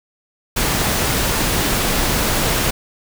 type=noise; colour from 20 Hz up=pink; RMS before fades=-18 dBFS; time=0.56-2.71 s; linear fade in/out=10 ms; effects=none